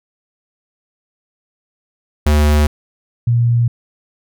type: tone pair in turn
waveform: square / sine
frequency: 74.7 / 118.58 Hz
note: D2 / A#2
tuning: +30 / +30 cents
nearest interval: minor sixth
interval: 800 cents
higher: second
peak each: -10 dBFS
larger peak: neither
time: 2.26-2.67 / 3.27-3.68 s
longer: neither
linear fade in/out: 5 ms
effects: none